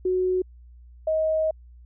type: tone pair in turn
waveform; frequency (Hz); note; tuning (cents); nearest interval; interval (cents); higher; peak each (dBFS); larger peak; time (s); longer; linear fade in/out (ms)
sine; 368.7 / 630.8; F#4 / D#5; -6 / +24; major sixth; 930; second; -20; neither; 0.05-0.42 / 1.07-1.51; second; 5
effects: added 60 Hz sine -45 dBFS peak until 1.85 s